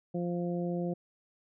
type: harmonic tone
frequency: 174.61 Hz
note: F3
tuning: in tune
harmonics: 1 / 2 / 3 / 4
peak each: -32 / -36 / -38 / -44 dBFS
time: 0.14-0.94 s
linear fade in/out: 10 ms
effects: none